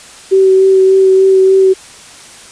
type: tone with vibrato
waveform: sine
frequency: 381.7 Hz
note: G4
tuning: 46 cents flat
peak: -4 dBFS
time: 0.31-1.74 s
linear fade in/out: 20 ms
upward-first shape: sine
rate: 3.4 Hz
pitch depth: 13 cents each way
effects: white hiss -35 dBFS RMS until 2.51 s + resampled to 22050 Hz